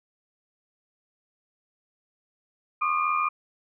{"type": "tone cluster", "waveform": "sine", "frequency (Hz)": [1062, 1136, 1221, 2401], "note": ["C6", "C#6", "D#6", "D7"], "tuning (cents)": [25, 42, -33, 38], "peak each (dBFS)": [-32, -30, -24, -31], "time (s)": [2.81, 3.29], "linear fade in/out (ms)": 10, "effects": []}